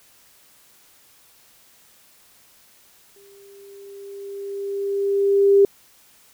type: tone with exponential growth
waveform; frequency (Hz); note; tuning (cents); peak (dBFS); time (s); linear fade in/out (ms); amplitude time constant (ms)
sine; 398; G4; +26; -9; 3.16-5.65; 2; 540
effects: white hiss -54 dBFS RMS until 6.33 s